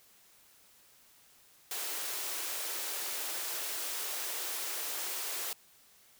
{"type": "high-pass noise", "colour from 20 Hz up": "white", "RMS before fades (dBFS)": -37, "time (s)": [1.71, 5.53], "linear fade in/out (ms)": 2, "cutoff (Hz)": 310, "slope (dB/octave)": 48, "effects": ["white hiss -62 dBFS RMS until 6.19 s"]}